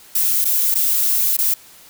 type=noise with dropouts; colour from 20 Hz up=violet; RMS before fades=-17 dBFS; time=0.15-1.54 s; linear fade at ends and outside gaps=5 ms; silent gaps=0.445-0.452 / 0.744-0.753 / 1.369-1.387 s; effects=white hiss -45 dBFS RMS until 1.89 s